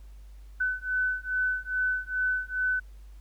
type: beating tone pair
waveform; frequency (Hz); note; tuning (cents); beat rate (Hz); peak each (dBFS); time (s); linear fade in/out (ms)
sine; 1506 / 1508.4; F#6 / F#6; +30 / +33; 2.4; -29; 0.6-2.8; 10
effects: added 50 Hz sine -44 dBFS peak until 3.2 s + pink hiss -65 dBFS RMS until 3.2 s